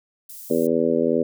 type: high-pass noise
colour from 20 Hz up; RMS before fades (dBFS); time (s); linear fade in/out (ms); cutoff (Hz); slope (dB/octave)
white; -39; 0.29-0.67; 5; 8800; 12
type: harmonic tone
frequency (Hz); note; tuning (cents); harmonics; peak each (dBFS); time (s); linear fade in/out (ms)
82.41; E2; 0; 2 / 3 / 4 / 5 / 6 / 7; -33 / -23 / -25 / -23 / -23 / -26; 0.5-1.23; 5
effects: none